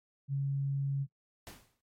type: tone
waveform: sine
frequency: 138.59 Hz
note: C#3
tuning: in tune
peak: -29 dBFS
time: 0.28-1.07 s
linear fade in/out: 50 ms
type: noise with exponential decay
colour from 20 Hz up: pink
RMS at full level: -45 dBFS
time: 1.47-1.81 s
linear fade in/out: 0 ms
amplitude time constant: 72 ms
effects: noise-tail reverb RT60 0.1 s tail -19 dB re dry + MP3 64 kbps